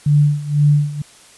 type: tone with tremolo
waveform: sine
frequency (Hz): 146.83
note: D3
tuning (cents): 0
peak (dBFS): -8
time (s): 0.06-1.02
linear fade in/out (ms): 5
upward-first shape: sine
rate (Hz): 2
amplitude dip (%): 85
effects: white hiss -45 dBFS RMS until 1.37 s + resampled to 24000 Hz